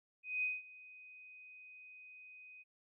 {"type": "tone with ADSR envelope", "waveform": "sine", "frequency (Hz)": 2503, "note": "D#7", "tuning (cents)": 10, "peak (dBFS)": -32, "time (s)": [0.23, 2.64], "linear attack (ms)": 200, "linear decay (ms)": 190, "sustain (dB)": -21, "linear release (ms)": 28, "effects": []}